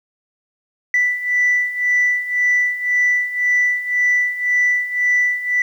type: beating tone pair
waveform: sine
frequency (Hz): 1975.5 / 1977.4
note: B6 / B6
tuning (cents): 0 / +2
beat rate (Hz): 1.9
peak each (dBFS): -19 / -15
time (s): 0.94-5.62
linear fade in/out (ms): 2
effects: tanh soft clip ceiling -9 dBFS + 8-bit